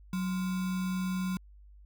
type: tone with sample-and-hold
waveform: sine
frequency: 185.2 Hz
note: F#3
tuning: 2 cents sharp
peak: -29 dBFS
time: 0.13-1.37 s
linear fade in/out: 2 ms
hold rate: 1225 Hz
effects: added 50 Hz sine -51 dBFS peak until 1.85 s